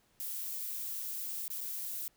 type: noise with dropouts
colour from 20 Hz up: violet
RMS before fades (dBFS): -39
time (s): 0.2-2.08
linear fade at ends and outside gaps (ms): 0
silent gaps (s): 1.479-1.502 / 1.606-1.612
effects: pink hiss -70 dBFS RMS until 2.16 s